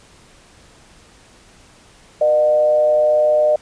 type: tone with frequency modulation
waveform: sine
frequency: 607 Hz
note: D#5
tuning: 43 cents flat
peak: -11 dBFS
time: 2.21-3.56 s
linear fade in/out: 5 ms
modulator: 130 Hz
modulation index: 0.37
effects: pink hiss -48 dBFS RMS until 3.61 s + resampled to 22050 Hz